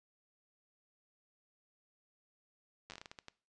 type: slowing click train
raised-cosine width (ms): 0.2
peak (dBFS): -30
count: 11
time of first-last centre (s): 2.9-3.284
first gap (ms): 9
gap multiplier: 1.3
effects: noise-tail reverb RT60 0.4 s tail -21 dB re dry + resampled to 22050 Hz

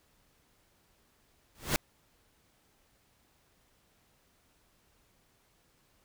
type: noise with exponential growth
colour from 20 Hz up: pink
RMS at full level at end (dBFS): -24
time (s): 1.55-1.76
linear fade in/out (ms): 0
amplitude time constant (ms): 45
effects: pink hiss -69 dBFS RMS until 6.04 s

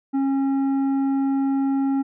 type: tone with tanh clipping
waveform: sine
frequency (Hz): 272.5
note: C#4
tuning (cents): -29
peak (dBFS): -20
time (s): 0.13-2.03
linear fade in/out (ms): 20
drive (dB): 8
effects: none

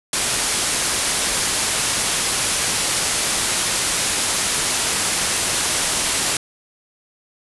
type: low-pass noise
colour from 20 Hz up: white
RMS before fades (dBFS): -21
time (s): 0.13-6.37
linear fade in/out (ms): 2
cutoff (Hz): 11000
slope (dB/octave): 96
effects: none

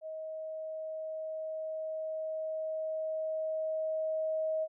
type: tone with level ramp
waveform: sine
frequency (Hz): 632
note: D#5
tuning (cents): +27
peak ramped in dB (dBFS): -38 to -29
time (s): 0.01-4.68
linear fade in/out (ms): 50
effects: none

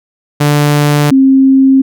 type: tone pair in turn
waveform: sawtooth / sine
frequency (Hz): 146.83 / 267.3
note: D3 / C4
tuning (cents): 0 / +37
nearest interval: minor seventh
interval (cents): 1037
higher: second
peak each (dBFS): -3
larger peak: neither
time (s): 0.4-1.11 / 1.11-1.82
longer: neither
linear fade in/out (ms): 10
effects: none

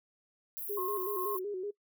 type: high-pass noise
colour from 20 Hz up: white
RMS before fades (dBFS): -40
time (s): 0.57-1.39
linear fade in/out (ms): 0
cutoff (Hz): 11000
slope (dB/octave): 96
type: tone with vibrato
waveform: sine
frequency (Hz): 390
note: G4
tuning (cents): -9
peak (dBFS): -34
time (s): 0.69-1.71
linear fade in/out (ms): 10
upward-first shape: square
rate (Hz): 5.3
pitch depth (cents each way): 89
type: tone with tremolo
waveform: sine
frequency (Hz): 1071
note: C6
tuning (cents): +40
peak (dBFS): -35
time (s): 0.77-1.37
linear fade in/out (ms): 5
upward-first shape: square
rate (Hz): 2.5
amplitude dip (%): 40
effects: noise-tail reverb RT60 0.1 s tail -22 dB re dry

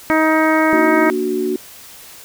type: harmonic tone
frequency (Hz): 315.2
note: D#4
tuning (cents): +23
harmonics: 1 / 2 / 3 / 4 / 5 / 6 / 7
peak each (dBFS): -15 / -18 / -20 / -21 / -22 / -23 / -23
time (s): 0.1-1.1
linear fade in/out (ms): 0
type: chord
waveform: sine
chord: Bb augmented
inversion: none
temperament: equal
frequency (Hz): 233.1 / 293.7 / 370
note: Bb3 / D4 / F#4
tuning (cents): 0 / 0 / 0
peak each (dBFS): -24 / -23 / -18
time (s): 0.73-1.56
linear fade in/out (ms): 0
effects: white hiss -39 dBFS RMS until 2.24 s

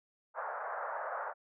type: band-pass noise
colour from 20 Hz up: pink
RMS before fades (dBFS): -39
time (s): 0.34-1.34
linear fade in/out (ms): 50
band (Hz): 550 to 1600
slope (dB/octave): 48
effects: none

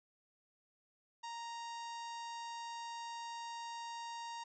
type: tone with notch filter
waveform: sawtooth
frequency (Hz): 932.3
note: A#5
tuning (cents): 0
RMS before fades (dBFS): -45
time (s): 1.23-4.44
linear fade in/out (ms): 10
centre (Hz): 2200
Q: 1.7
effects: resampled to 16000 Hz

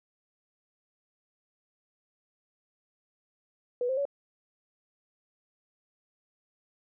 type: tone with pitch steps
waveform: sine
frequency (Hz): 490.1 / 525.3 / 563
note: B4 / C5 / C#5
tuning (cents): -13 / +7 / +27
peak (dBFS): -26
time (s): 3.81-4.053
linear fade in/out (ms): 2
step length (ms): 81
effects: none

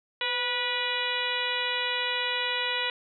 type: harmonic tone with a mistuned harmonic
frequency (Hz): 488.1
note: B4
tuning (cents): -20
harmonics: 1 / 2 / 3 / 4 / 5 / 6 / 7 / 8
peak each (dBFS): -37 / -35 / -36 / -33 / -34 / -33 / -35 / -35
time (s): 0.21-2.9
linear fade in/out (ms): 2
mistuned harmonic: 1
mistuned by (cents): +47
effects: none

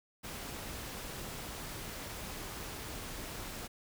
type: noise with amplitude modulation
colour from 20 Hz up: pink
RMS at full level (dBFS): -41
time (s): 0.23-3.68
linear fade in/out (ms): 20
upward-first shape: sine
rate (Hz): 264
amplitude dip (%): 45
effects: none

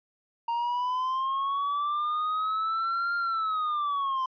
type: linear two-way sweep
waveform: triangle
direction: up then down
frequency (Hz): 928 to 1400 to 1030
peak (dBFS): -24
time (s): 0.48-4.26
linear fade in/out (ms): 5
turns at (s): 3.16
effects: resampled to 11025 Hz

